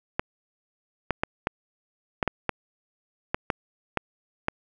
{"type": "clicks", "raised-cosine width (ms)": 0.5, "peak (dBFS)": -8, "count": 11, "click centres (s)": [0.195, 1.107, 1.235, 1.471, 2.228, 2.277, 2.493, 3.345, 3.502, 3.973, 4.484], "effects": []}